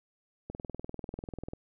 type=click train; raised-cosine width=2 ms; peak=-25 dBFS; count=22; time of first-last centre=0.5-1.534 s; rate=20.3 Hz; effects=none